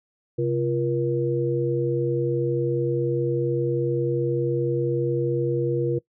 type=tone cluster; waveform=sine; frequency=133.1 / 345.8 / 475.8 Hz; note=C3 / F4 / A#4; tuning=+30 / -17 / +35 cents; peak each=-25 dBFS; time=0.38-5.99 s; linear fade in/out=10 ms; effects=noise-tail reverb RT60 0.1 s tail -21 dB re dry